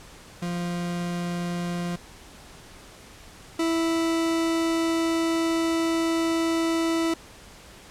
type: tone pair in turn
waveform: 40% pulse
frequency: 174.4 / 329.2 Hz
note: F3 / E4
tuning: -2 / -2 cents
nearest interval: major seventh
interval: 1100 cents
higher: second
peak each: -26 / -21 dBFS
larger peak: second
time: 0.42-1.96 / 3.59-7.14 s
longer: second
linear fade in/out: 5 ms
effects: pink hiss -47 dBFS RMS until 7.9 s + low-pass 10000 Hz 12 dB/octave